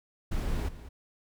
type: noise with echo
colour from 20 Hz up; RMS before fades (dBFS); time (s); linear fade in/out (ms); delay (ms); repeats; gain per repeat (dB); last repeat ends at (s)
brown; -30; 0.31-0.69; 10; 200; 1; -14; 0.89
effects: none